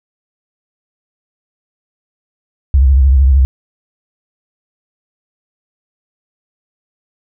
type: tone with vibrato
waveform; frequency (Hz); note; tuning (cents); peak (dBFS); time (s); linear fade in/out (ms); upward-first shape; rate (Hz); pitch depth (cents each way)
sine; 67; C2; +42; -5; 2.74-3.45; 0; sine; 13; 110
effects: none